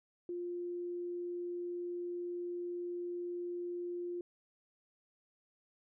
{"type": "tone", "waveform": "sine", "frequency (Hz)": 351, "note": "F4", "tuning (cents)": 9, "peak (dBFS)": -37, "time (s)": [0.29, 4.21], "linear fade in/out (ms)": 2, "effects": []}